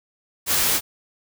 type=noise; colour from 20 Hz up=white; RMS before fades=-20 dBFS; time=0.46-0.81 s; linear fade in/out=50 ms; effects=none